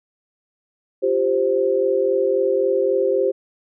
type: chord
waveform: sine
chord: F suspended second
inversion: none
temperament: just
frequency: 349.2 / 392.9 / 523.8 Hz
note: F4 / G4 / C5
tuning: 0 / +4 / +2 cents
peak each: -25 / -19 / -19 dBFS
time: 1.02-3.32 s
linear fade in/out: 20 ms
effects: none